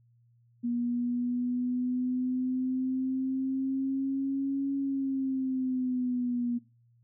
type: linear two-way sweep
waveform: sine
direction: up then down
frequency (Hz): 238.7 to 276.4 to 238.7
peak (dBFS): -27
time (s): 0.63-6.59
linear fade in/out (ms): 20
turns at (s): 4.75
effects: noise-tail reverb RT60 0.3 s tail -18 dB re dry + added 118 Hz sine -61 dBFS peak until 7.03 s